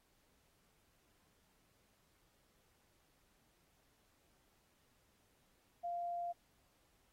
sine tone, 695 Hz, F5, 9 cents flat, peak -38 dBFS, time 5.83-6.33 s, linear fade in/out 20 ms, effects pink hiss -75 dBFS RMS until 7.12 s + AAC 48 kbps

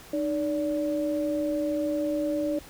sine tone pair together, 305.5 / 577.2 Hz, D#4 / D5, -32 / -30 cents, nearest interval major seventh, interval 1102 cents, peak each -27 / -28 dBFS, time 0.13-2.59 s, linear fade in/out 5 ms, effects pink hiss -48 dBFS RMS until 2.69 s

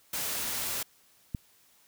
white noise, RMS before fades -33 dBFS, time 0.13-0.83 s, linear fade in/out 5 ms
click, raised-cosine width 5 ms, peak -19 dBFS, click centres 1.348 s
effects white hiss -63 dBFS RMS until 1.87 s

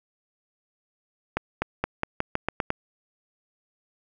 accelerating click train, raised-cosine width 0.5 ms, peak -9 dBFS, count 9, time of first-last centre 1.37-2.704 s, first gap 250 ms, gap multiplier 0.88, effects none

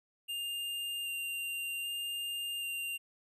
square tone with vibrato, 2794 Hz, F7, in tune, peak -36 dBFS, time 0.28-2.98 s, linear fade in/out 20 ms, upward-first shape square, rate 0.64 Hz, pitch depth 8 cents each way, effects none

